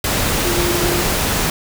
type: tone in noise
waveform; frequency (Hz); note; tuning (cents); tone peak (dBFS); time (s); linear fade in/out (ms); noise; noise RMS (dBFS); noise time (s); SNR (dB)
sine; 349.2; F4; 0; -20; 0.45-1.02; 2; pink; -18; 0.04-1.5; -5
effects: none